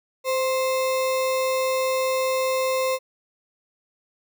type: tone with sample-and-hold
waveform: sine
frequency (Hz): 520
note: C5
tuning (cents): -11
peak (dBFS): -20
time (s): 0.24-2.99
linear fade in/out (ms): 50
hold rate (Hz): 1575
effects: none